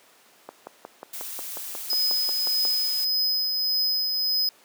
click train, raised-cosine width 1 ms, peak -20 dBFS, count 13, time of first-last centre 0.49-2.652 s, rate 5.55 Hz
blue noise, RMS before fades -35 dBFS, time 1.13-3.05 s, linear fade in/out 5 ms
square tone with tremolo, 5040 Hz, D#8, 21 cents sharp, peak -21 dBFS, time 1.9-4.49 s, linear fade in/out 2 ms, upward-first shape triangle, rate 1.7 Hz, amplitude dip 35%
effects pink hiss -55 dBFS RMS until 4.64 s + high-pass 400 Hz 12 dB/octave

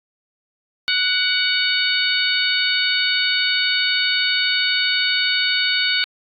harmonic tone with a mistuned harmonic, 740 Hz, F#5, in tune, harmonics 2 / 3 / 4 / 5 / 6, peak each -23 / -23 / -23 / -23 / -23 dBFS, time 0.88-6.04 s, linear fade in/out 0 ms, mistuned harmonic 3, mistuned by +28 cents, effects AAC 64 kbps

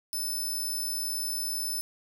10% pulse tone, 5274 Hz, E8, in tune, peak -24 dBFS, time 0.13-1.81 s, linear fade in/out 0 ms, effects none

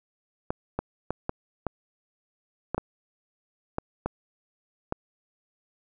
clicks, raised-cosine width 1 ms, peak -13 dBFS, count 10, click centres 0.505 / 0.79 / 1.106 / 1.294 / 1.667 / 2.746 / 2.78 / 3.784 / 4.06 / 4.924 s, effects none

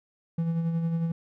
triangle tone with tremolo, 165.9 Hz, E3, 11 cents sharp, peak -21 dBFS, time 0.38-1.12 s, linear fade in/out 5 ms, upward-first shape sine, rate 11 Hz, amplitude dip 40%, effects none

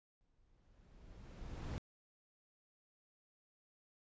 brown noise with exponential growth, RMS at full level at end -39 dBFS, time 0.21-1.78 s, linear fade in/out 0 ms, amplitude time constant 340 ms, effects resampled to 16000 Hz

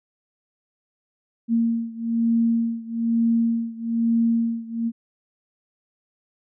sine beating tone pair, 230 / 231.1 Hz, A#3 / A#3, -23 / -15 cents, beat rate 1.1 Hz, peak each -21 / -23 dBFS, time 1.48-4.92 s, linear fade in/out 50 ms, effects none

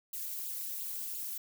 violet noise with flanger, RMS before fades -39 dBFS, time 0.13-1.38 s, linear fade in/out 5 ms, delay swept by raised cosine 0.25 to 2.65 ms, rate 2.9 Hz, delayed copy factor +0.85, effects none

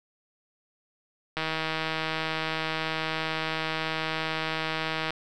click train, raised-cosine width 0.3 ms, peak -13 dBFS, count 595, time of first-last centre 1.37-5.106 s, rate 159 Hz, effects none

